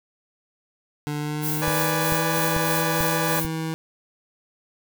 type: tone with pitch glide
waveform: 25% pulse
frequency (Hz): 148.3 to 160.79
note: D3 to E3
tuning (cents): +17 to -43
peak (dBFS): -22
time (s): 1.07-3.74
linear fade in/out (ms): 0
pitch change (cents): +140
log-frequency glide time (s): 1.17-2.26
type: noise with tremolo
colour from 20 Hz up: violet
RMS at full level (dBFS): -27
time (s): 1.41-3.48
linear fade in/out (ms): 50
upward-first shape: sine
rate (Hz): 3.2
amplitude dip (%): 50
type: chord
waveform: 20% pulse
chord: G# diminished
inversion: first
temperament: equal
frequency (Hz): 493.9 / 587.3 / 830.6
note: B4 / D5 / G#5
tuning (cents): 0 / 0 / 0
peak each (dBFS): -22 / -23 / -24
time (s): 1.61-3.41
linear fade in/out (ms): 20
type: click train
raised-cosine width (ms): 5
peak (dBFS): -18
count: 5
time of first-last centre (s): 1.68-3.45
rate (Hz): 2.26
effects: none